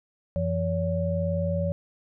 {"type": "tone cluster", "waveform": "sine", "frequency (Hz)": [90.9, 169.1, 567], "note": ["F#2", "E3", "C#5"], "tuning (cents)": [-30, 44, 39], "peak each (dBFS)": -28, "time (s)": [0.36, 1.72], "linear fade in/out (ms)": 0, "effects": []}